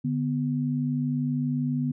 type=tone pair together; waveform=sine; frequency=146.83 / 246.9 Hz; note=D3 / B3; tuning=0 / 0 cents; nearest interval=major sixth; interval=900 cents; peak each=-27 / -26 dBFS; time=0.04-1.92 s; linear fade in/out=10 ms; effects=none